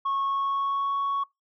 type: tone with pitch glide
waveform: sine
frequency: 1098 to 1112.7 Hz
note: C#6 to C#6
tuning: -17 to +6 cents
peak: -22 dBFS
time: 0.05-1.24 s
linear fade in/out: 10 ms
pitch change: +23 cents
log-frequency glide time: 0.23-0.96 s
effects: noise-tail reverb RT60 0.2 s tail -25 dB re dry + tanh soft clip ceiling -22 dBFS